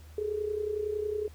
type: tone with amplitude modulation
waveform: sine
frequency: 421.6 Hz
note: G#4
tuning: 26 cents sharp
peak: -26 dBFS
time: 0.18-1.28 s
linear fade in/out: 2 ms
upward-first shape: sine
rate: 30.9 Hz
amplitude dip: 70%
effects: added 77 Hz sine -47 dBFS peak until 1.34 s + pink hiss -59 dBFS RMS until 1.34 s